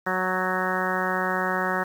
harmonic tone with a mistuned harmonic, 185 Hz, F#3, in tune, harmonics 1 / 2 / 3 / 4 / 5 / 6 / 7 / 8 / 9 / 10, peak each -32 / -32 / -32 / -32 / -32 / -32 / -32 / -32 / -32 / -32 dBFS, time 0.06-1.84 s, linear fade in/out 10 ms, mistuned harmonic 8, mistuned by +17 cents, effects 8-bit

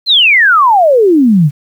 sine exponential sweep, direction down, 4257 to 135.3 Hz, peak -4 dBFS, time 0.06-1.51 s, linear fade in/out 50 ms, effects 7-bit

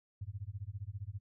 sine tone with tremolo, 100.2 Hz, G2, 38 cents sharp, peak -36 dBFS, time 0.21-1.2 s, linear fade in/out 5 ms, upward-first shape sine, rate 15 Hz, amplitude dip 100%, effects none

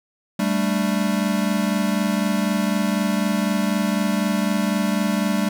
square chord, G suspended second, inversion none, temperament equal, 196 / 220 / 293.7 Hz, G3 / A3 / D4, 0 / 0 / 0 cents, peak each -22 / -24 / -28 dBFS, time 0.39-5.49 s, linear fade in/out 5 ms, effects none

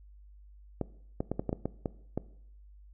clicks, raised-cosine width 2 ms, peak -17 dBFS, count 9, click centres 0.813 / 1.205 / 1.316 / 1.395 / 1.493 / 1.529 / 1.656 / 1.858 / 2.176 s, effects noise-tail reverb RT60 0.7 s tail -19 dB re dry + added 50 Hz sine -51 dBFS peak until 2.93 s

